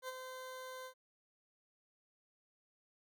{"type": "tone with ADSR envelope", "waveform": "20% pulse", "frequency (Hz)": 515, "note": "C5", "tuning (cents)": -28, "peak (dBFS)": -35, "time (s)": [0.02, 0.94], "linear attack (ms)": 63, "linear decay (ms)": 31, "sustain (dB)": -6, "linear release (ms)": 84, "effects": []}